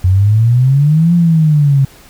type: exponential two-way sweep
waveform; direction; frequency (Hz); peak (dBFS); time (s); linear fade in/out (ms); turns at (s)
sine; up then down; 89.7 to 174.61 to 134.3; -6; 0.04-1.85; 5; 1.14
effects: pink hiss -41 dBFS RMS until 2.09 s